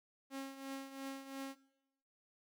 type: tone with tremolo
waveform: sawtooth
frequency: 270.9 Hz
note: C#4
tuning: 40 cents flat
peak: -37 dBFS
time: 0.3-1.56 s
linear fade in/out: 50 ms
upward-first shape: triangle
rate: 2.9 Hz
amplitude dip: 70%
effects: noise-tail reverb RT60 0.9 s tail -20 dB re dry